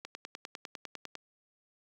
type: click train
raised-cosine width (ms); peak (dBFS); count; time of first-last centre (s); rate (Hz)
0.2; -23; 12; 0.05-1.153; 9.97
effects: high-pass 200 Hz 12 dB/octave + 10-bit